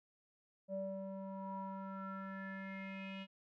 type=tone with low-pass filter sweep; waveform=square; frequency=193 Hz; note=G3; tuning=27 cents flat; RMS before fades=-45 dBFS; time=0.68-3.27 s; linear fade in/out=50 ms; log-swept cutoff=550 to 2900 Hz; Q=6.5; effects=none